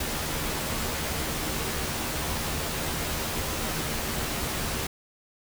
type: noise with comb filter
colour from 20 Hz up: pink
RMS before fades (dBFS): -30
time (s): 0-4.87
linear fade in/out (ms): 5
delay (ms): 13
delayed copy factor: +0.5
effects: none